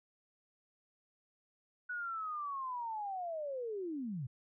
sine linear sweep, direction down, 1480 to 114.7 Hz, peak -37 dBFS, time 1.89-4.27 s, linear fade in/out 10 ms, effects none

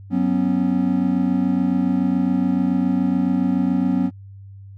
triangle chord, F# suspended fourth, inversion none, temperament equal with one note detuned, 185 / 246.9 / 274 Hz, F#3 / B3 / C#4, 0 / 0 / -20 cents, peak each -19 dBFS, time 0.1-4.11 s, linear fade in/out 50 ms, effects added 98 Hz sine -37 dBFS peak until 4.77 s

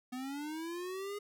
square linear sweep, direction up, 247.4 to 415.3 Hz, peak -39 dBFS, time 0.12-1.19 s, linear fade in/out 10 ms, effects none

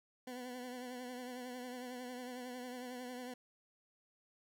20% pulse tone with vibrato, 249.5 Hz, B3, 18 cents sharp, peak -39 dBFS, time 0.27-3.34 s, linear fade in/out 5 ms, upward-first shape triangle, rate 11 Hz, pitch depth 50 cents each way, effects none

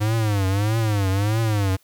square tone with vibrato, 103.83 Hz, G#2, in tune, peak -19 dBFS, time 0-1.77 s, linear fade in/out 20 ms, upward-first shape triangle, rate 1.6 Hz, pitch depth 180 cents each way, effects white hiss -60 dBFS RMS until 1.83 s

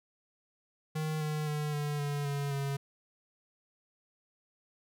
square tone with pitch steps, 155.56 / 152.71 / 149.91 / 147.17 / 144.47 / 141.83 / 139.23 Hz, D#3 / D#3 / D3 / D3 / D3 / C#3 / C#3, 0 / -32 / +36 / +4 / -28 / +40 / +8 cents, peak -32 dBFS, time 0.95-2.77 s, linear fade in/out 10 ms, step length 260 ms, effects none

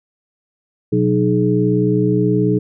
sine tone cluster, 125.7 / 184.5 / 307.6 / 421 Hz, B2 / F#3 / D#4 / G#4, +31 / -5 / -20 / +24 cents, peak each -18 dBFS, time 0.92-2.59 s, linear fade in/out 10 ms, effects none

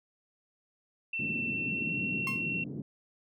sine tone with pitch glide, 2689 to 2722 Hz, E7 to F7, +34 to -45 cents, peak -31 dBFS, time 1.13-2.64 s, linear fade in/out 5 ms, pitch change +21 cents, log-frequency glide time 1.46-1.99 s
white band-pass noise, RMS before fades -38 dBFS, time 1.19-2.82 s, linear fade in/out 5 ms, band 130 to 280 Hz, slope 24 dB/octave
30% pulse tone with exponential decay, 1069 Hz, C6, 37 cents sharp, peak -30 dBFS, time 2.27-2.45 s, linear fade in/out 2 ms, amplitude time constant 38 ms
effects none

